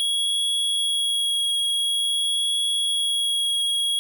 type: tone with vibrato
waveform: square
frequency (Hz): 3322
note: G#7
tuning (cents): 0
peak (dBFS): -21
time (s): 0-3.99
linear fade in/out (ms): 0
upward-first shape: triangle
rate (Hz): 0.48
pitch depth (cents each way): 10
effects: none